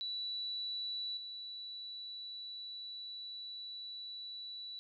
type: tone with level steps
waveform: sine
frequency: 3946 Hz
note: B7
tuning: 2 cents flat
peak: -37 / -43 dBFS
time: 0.01-4.79 s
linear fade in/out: 0 ms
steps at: 1.17 s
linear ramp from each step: 2 ms
effects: none